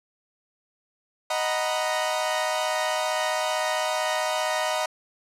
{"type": "chord", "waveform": "sawtooth", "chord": "B major seventh", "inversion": "first", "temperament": "equal", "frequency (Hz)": [622.3, 740, 932.3, 987.8], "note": ["D#5", "F#5", "A#5", "B5"], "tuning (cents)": [0, 0, 0, 0], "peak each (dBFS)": [-23, -26, -28, -28], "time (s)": [1.3, 4.86], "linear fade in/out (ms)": 5, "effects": ["low-pass 10000 Hz 12 dB/octave"]}